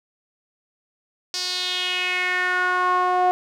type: tone with band-pass filter sweep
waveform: sawtooth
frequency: 363.4 Hz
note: F#4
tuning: 31 cents flat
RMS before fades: -22 dBFS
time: 1.34-3.31 s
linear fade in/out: 0 ms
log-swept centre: 5100 to 750 Hz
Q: 3.8
effects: none